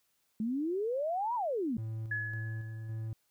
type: exponential two-way sweep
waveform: sine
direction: up then down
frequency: 210 to 1001 to 210 Hz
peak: -30 dBFS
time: 0.4-1.77 s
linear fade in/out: 2 ms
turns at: 1.35 s
type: tone with tremolo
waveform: triangle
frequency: 111.1 Hz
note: A2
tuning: 17 cents sharp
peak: -33 dBFS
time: 1.78-3.13 s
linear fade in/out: 0 ms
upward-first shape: square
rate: 1.8 Hz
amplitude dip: 35%
type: tone with exponential decay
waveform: sine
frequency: 1698 Hz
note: G#6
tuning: 38 cents sharp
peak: -30 dBFS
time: 2.11-3.08 s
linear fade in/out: 5 ms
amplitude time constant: 210 ms
effects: white hiss -75 dBFS RMS until 3.3 s